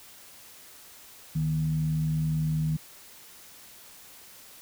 sine tone with frequency modulation, 155.56 Hz, D#3, in tune, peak -24 dBFS, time 1.35-2.77 s, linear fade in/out 10 ms, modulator 81.6 Hz, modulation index 0.36, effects white hiss -50 dBFS RMS until 4.61 s

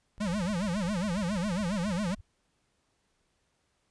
pink low-pass noise, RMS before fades -46 dBFS, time 0.18-2.21 s, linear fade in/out 0 ms, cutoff 110 Hz, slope 96 dB/octave
square tone with vibrato, 190.6 Hz, G3, 48 cents flat, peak -29 dBFS, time 0.2-2.15 s, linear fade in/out 10 ms, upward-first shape sine, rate 7.3 Hz, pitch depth 220 cents each way
effects pink hiss -74 dBFS RMS until 3.9 s + resampled to 22050 Hz

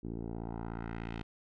10% pulse tone with low-pass filter sweep, 56.7 Hz, A#1, 47 cents flat, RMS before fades -40 dBFS, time 0.03-1.23 s, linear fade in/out 10 ms, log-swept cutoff 330 to 3400 Hz, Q 1.5, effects none

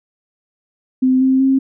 sine tone with pitch steps, 258.4 / 262.8 / 267.2 Hz, C4 / C4 / C4, -21 / +8 / +36 cents, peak -10 dBFS, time 1.02-1.59 s, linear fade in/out 10 ms, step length 190 ms, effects none

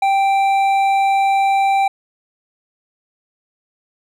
triangle tone with hard clipping, 784 Hz, G5, in tune, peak -14 dBFS, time 0.02-1.88 s, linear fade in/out 5 ms, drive 11 dB, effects none

